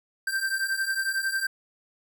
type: beating tone pair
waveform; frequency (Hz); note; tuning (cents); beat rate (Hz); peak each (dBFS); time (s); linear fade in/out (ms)
square; 1563 / 1574; G6 / G6; -6 / +7; 11; -31 / -28; 0.27-1.47; 5
effects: none